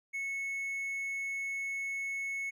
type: tone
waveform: triangle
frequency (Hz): 2200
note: C#7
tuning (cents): -14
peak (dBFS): -32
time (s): 0.13-2.51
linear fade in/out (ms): 20
effects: none